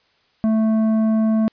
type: tone with tanh clipping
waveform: sine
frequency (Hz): 220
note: A3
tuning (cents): 0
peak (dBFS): -16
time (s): 0.44-1.48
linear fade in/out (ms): 0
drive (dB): 9
effects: white hiss -61 dBFS RMS until 1.52 s + resampled to 11025 Hz